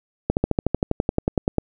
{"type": "slowing click train", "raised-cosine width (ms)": 2, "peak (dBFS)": -5, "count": 16, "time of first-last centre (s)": [0.3, 1.583], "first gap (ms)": 69, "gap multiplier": 1.03, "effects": []}